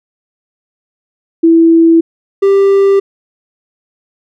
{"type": "tone pair in turn", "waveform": ["sine", "triangle"], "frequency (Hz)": [330, 394.1], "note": ["E4", "G4"], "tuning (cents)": [2, 9], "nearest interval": "minor third", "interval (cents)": 307, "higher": "second", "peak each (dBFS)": -3, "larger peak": "neither", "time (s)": [[1.43, 2.01], [2.42, 3]], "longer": "neither", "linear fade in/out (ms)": 10, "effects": []}